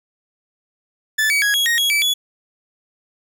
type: tone with pitch steps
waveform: 40% pulse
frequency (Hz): 1747 / 2269 / 1661 / 3320 / 1871 / 3322 / 2310 / 3398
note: A6 / C#7 / G#6 / G#7 / A#6 / G#7 / D7 / G#7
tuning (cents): -13 / +40 / 0 / -1 / +6 / 0 / -29 / +39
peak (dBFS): -14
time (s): 1.18-2.14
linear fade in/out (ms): 10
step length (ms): 120
effects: none